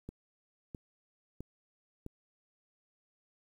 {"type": "click train", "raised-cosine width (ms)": 3, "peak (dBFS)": -29, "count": 4, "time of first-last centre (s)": [0.09, 2.064], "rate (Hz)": 1.52, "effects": ["10-bit"]}